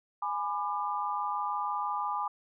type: chord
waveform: sine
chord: G# diminished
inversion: none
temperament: just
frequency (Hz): 830.6 / 996.7 / 1196.1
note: G#5 / B5 / D6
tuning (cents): 0 / +16 / +31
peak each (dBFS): -34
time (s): 0.22-2.28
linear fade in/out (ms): 5
effects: none